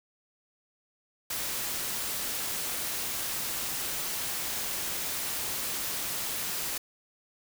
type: noise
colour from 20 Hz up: white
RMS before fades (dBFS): -33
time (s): 1.3-6.78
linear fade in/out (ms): 5
effects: none